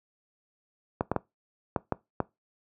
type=clicks; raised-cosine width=1 ms; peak=-11 dBFS; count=6; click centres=1.009 / 1.116 / 1.163 / 1.762 / 1.923 / 2.203 s; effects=noise-tail reverb RT60 0.2 s tail -21 dB re dry + high-pass 80 Hz 12 dB/octave